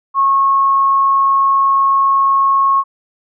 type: tone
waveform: sine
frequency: 1093 Hz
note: C#6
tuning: 25 cents flat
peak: -9 dBFS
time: 0.14-2.84 s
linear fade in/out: 50 ms
effects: none